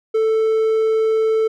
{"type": "tone", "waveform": "triangle", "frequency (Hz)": 441.5, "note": "A4", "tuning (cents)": 6, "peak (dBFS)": -12, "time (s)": [0.14, 1.48], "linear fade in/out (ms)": 10, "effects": []}